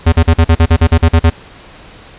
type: tone bursts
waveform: square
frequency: 82.41 Hz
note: E2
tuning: in tune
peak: -5 dBFS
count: 12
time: 0.06-1.301 s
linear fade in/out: 10 ms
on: 64 ms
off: 43 ms
effects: pink hiss -37 dBFS RMS until 2.18 s + resampled to 8000 Hz